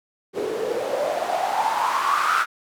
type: noise with band-pass filter sweep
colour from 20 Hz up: white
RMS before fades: -23 dBFS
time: 0.33-2.46 s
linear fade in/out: 50 ms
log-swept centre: 380 to 1400 Hz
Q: 8.6
effects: none